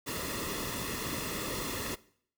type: noise with comb filter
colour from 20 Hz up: pink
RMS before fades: -36 dBFS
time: 0.06-1.96 s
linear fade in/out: 20 ms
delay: 1.3 ms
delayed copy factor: -0.65
effects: noise-tail reverb RT60 0.6 s tail -20 dB re dry